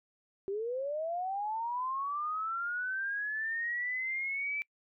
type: linear sweep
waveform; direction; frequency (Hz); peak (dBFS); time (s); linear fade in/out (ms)
sine; up; 381.1 to 2329; -32; 0.48-4.62; 0
effects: noise-tail reverb RT60 0.1 s tail -26 dB re dry